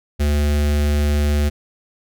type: tone with notch filter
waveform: square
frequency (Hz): 73.42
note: D2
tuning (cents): 0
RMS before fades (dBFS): -17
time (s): 0.19-1.5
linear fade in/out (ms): 20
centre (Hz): 1000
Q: 1.7
effects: none